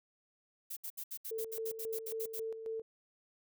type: noise bursts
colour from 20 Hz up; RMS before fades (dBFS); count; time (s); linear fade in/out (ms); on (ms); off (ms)
violet; -42; 13; 0.7-2.399; 10; 67; 69
type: tone with tremolo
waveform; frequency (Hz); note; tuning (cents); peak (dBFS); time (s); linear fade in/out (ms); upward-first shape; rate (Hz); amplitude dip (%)
sine; 446.7; A4; +26; -36; 1.31-2.82; 5; square; 3.7; 55
effects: none